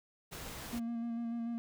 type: noise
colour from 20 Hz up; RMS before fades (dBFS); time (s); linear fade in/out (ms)
pink; -45; 0.31-0.8; 20
type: tone with vibrato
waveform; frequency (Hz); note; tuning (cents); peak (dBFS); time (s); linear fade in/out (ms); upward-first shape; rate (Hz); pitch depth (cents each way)
triangle; 233.1; A#3; 0; -33; 0.73-1.58; 0; square; 6.8; 17
effects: none